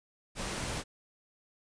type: noise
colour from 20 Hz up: pink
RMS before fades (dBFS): -36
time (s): 0.35-0.84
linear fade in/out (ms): 50
effects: resampled to 22050 Hz